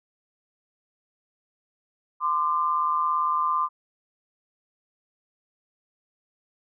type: tone pair together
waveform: sine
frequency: 1035.2 / 1193 Hz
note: C6 / D6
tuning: -19 / +27 cents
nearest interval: major second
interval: 246 cents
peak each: -24 dBFS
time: 2.2-3.69 s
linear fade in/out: 50 ms
effects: none